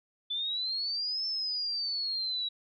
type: exponential two-way sweep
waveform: sine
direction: up then down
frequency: 3482 to 5320 to 3866 Hz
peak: -30 dBFS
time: 0.3-2.49 s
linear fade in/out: 10 ms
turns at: 1.26 s
effects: none